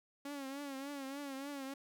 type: tone with vibrato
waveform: sawtooth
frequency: 277.2 Hz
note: C#4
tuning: in tune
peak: -38 dBFS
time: 0.25-1.74 s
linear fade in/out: 5 ms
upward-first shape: triangle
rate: 3.4 Hz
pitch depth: 87 cents each way
effects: none